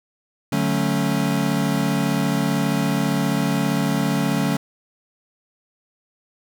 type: chord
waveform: square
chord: D major seventh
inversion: none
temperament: equal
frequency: 146.83 / 185 / 220 / 277.2 Hz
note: D3 / F#3 / A3 / C#4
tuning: 0 / 0 / 0 / 0 cents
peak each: -25 dBFS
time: 0.52-4.57 s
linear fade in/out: 5 ms
effects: none